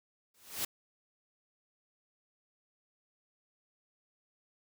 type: noise with exponential growth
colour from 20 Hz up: white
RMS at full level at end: -31 dBFS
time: 0.34-0.65 s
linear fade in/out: 5 ms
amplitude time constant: 67 ms
effects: none